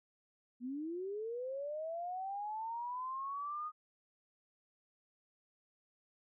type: linear sweep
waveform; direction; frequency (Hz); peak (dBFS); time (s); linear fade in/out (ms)
sine; up; 235.4 to 1244.5; -38; 0.6-3.72; 50
effects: none